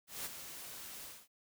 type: noise with ADSR envelope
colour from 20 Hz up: white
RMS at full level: -40 dBFS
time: 0.07-1.28 s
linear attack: 180 ms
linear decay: 32 ms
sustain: -8 dB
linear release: 230 ms
effects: none